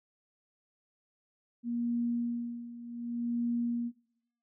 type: tone with tremolo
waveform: sine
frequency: 237.2 Hz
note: A#3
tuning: 30 cents sharp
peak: -28 dBFS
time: 1.63-3.92 s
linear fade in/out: 50 ms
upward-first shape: sine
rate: 0.66 Hz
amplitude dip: 80%
effects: noise-tail reverb RT60 0.7 s tail -18 dB re dry